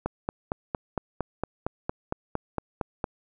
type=click train; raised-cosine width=1 ms; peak=-13 dBFS; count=14; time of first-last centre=0.06-3.042 s; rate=4.36 Hz; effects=none